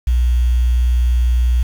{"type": "tone with quantisation", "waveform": "sine", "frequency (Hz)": 60.7, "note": "B1", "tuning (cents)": -29, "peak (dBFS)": -11, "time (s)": [0.07, 1.63], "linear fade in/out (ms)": 5, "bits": 6, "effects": []}